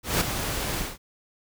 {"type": "noise with ADSR envelope", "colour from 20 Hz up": "pink", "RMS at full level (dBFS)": -21, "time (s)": [0.03, 0.98], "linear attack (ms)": 180, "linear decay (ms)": 6, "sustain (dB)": -8, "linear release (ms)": 180, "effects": []}